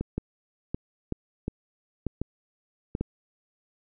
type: two click trains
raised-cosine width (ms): 3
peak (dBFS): -15 / -16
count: 4 / 5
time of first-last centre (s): 0.18-3.01 / 0.01-2.951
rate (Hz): 1.06 / 1.36
effects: none